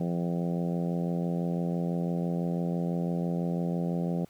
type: harmonic tone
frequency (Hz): 86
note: F2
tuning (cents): -26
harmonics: 2 / 3 / 4 / 5 / 6 / 7 / 8 / 9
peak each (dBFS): -28 / -37 / -39 / -40 / -40 / -42 / -45 / -46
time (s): 0-4.25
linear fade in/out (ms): 5
effects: pink hiss -61 dBFS RMS until 4.29 s